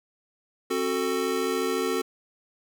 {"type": "chord", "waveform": "square", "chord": "F# diminished", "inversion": "second", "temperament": "just", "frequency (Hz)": [266.4, 370, 444], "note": ["C4", "F#4", "A4"], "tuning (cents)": [31, 0, 16], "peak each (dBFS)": [-32, -29, -29], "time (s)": [0.7, 2.02], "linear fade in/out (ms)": 10, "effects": []}